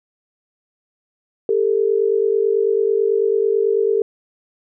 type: tone pair together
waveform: sine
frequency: 400.9 / 450 Hz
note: G4 / A4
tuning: +39 / +39 cents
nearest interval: major second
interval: 200 cents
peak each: -17 dBFS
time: 1.49-4.02 s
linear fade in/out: 2 ms
effects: none